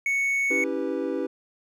triangle tone, 2217 Hz, C#7, in tune, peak -20 dBFS, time 0.06-0.64 s, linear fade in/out 2 ms
triangle chord, C# half-diminished seventh, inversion none, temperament equal with one note detuned, 277.2 / 325.3 / 392 / 493.9 Hz, C#4 / E4 / G4 / B4, 0 / -23 / 0 / 0 cents, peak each -29 dBFS, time 0.5-1.27 s, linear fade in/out 10 ms
effects none

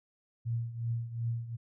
sine tone with tremolo, 116.54 Hz, A#2, in tune, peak -28 dBFS, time 0.45-1.57 s, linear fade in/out 20 ms, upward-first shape triangle, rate 2.7 Hz, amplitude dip 80%, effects none

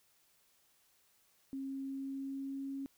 sine tone with pitch glide, 270.2 to 273.3 Hz, C#4 to C#4, -44 to -24 cents, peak -38 dBFS, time 1.53-2.86 s, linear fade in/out 0 ms, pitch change +20 cents, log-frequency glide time 1.69-2.72 s, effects white hiss -71 dBFS RMS until 2.97 s

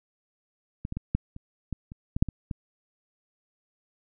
clicks, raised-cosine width 5 ms, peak -20 / -20 / -19 / -11 / -28 / -18 / -28 / -16 / -6 / -20 / -18 dBFS, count 11, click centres 0.851 / 0.924 / 0.97 / 1.15 / 1.364 / 1.727 / 1.919 / 2.165 / 2.225 / 2.287 / 2.512 s, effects none

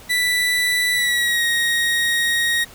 30% pulse tone with pitch glide, 1975.5 to 1877.6 Hz, B6 to A#6, 0 to +12 cents, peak -14 dBFS, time 0.09-2.65 s, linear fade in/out 20 ms, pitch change -88 cents, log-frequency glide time 0.93-1.44 s, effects pink hiss -43 dBFS RMS until 2.74 s

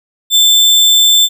sine tone with sample-and-hold, 3539 Hz, A7, 9 cents sharp, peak -5 dBFS, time 0.3-1.29 s, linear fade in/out 50 ms, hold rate 11025 Hz, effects none

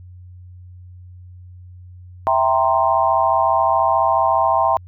sine chord, C dominant seventh, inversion first, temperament equal, 659.3 / 784 / 932.3 / 1046.5 Hz, E5 / G5 / Bb5 / C6, 0 / 0 / 0 / 0 cents, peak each -19 dBFS, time 2.27-4.77 s, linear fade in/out 0 ms, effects added 90 Hz sine -37 dBFS peak until 4.87 s

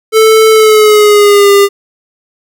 square tone with pitch glide, 440 to 401.2 Hz, A4 to G4, 0 to +40 cents, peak -3 dBFS, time 0.12-1.69 s, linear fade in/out 50 ms, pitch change -160 cents, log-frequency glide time 0.5-1.51 s, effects none

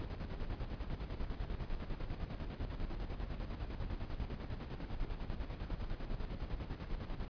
brown noise with tremolo, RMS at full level -39 dBFS, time 0-7.28 s, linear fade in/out 0 ms, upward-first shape square, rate 10 Hz, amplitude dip 55%, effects resampled to 11025 Hz

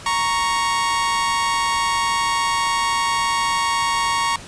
sawtooth tone pair together, 932.3 / 1108.7 Hz, A#5 / C#6, 0 / 0 cents, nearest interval minor third, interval 300 cents, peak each -17 dBFS, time 0.06-4.36 s, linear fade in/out 2 ms, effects pink hiss -38 dBFS RMS until 4.47 s + resampled to 22050 Hz

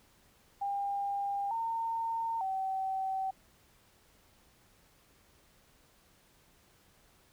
sine tone with pitch steps, 801 / 912 / 766 Hz, G5 / A#5 / G5, +37 / -38 / -40 cents, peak -31 dBFS, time 0.61-3.31 s, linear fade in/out 10 ms, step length 900 ms, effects pink hiss -65 dBFS RMS until 7.32 s

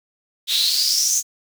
pink noise with high-pass filter sweep, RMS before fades -19 dBFS, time 0.47-1.23 s, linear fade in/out 50 ms, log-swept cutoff 3500 to 6700 Hz, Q 8.8, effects none

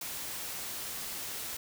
white noise, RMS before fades -39 dBFS, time 0.01-1.57 s, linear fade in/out 5 ms, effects none

